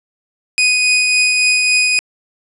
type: tone with tremolo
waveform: sawtooth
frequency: 2489 Hz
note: D#7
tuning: in tune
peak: -6 dBFS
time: 0.58-1.99 s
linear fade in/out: 0 ms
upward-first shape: triangle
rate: 3.6 Hz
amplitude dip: 30%
effects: resampled to 24000 Hz + 8-bit